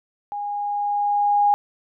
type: tone with level ramp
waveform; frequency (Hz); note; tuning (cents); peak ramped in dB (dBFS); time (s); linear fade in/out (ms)
sine; 820; G#5; -22; -26 to -13; 0.32-1.54; 0
effects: none